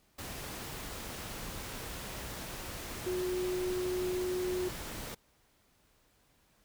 sine tone in noise, 364.6 Hz, F#4, 25 cents flat, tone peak -31 dBFS, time 3.06-4.69 s, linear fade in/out 10 ms, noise pink, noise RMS -42 dBFS, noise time 0.18-5.15 s, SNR +8 dB, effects pink hiss -69 dBFS RMS until 6.64 s

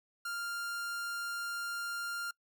45% pulse tone, 1396.9 Hz, F6, in tune, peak -36 dBFS, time 0.25-2.31 s, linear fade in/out 5 ms, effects noise-tail reverb RT60 0.1 s tail -25 dB re dry

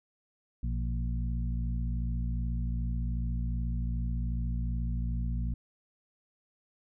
harmonic tone with a mistuned harmonic, 58.27 Hz, A#1, in tune, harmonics 1 / 2 / 3 / 4, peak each -30 / -36 / -40 / -42 dBFS, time 0.63-5.54 s, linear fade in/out 5 ms, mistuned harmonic 2, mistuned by +63 cents, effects none

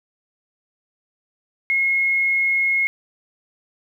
sine tone, 2163 Hz, C#7, 43 cents flat, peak -16 dBFS, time 1.7-2.87 s, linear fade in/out 0 ms, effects 9-bit

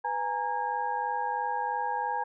sine tone cluster, 497 / 827 / 930 / 1630 Hz, B4 / G#5 / A#5 / G#6, +11 / -8 / -4 / -33 cents, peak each -39 / -31 / -31 / -39 dBFS, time 0.04-2.24 s, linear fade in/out 10 ms, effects none

